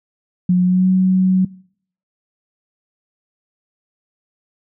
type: tone with pitch glide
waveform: sine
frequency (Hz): 180.5 to 186.54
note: F#3 to F#3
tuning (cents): -43 to +14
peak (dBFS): -10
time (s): 0.49-1.45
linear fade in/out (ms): 5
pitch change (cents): +57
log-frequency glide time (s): 0.63-0.88
effects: noise-tail reverb RT60 0.6 s tail -23 dB re dry